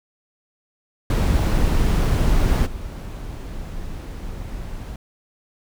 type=noise with level steps; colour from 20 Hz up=brown; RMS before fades=-17 / -31 dBFS; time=1.1-4.96 s; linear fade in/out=2 ms; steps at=2.65 s; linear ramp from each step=20 ms; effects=none